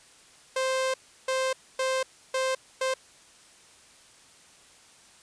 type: tone bursts at uneven times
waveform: sawtooth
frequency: 523.3 Hz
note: C5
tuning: in tune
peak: -21 dBFS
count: 5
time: 0.56-0.94 / 1.28-1.53 / 1.79-2.03 / 2.34-2.55 / 2.81-2.94 s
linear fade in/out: 5 ms
effects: white hiss -55 dBFS RMS until 5.22 s + resampled to 22050 Hz